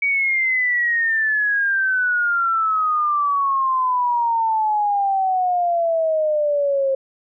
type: exponential sweep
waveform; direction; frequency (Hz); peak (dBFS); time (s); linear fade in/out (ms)
sine; down; 2271 to 533; -16; 0.02-6.95; 5
effects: none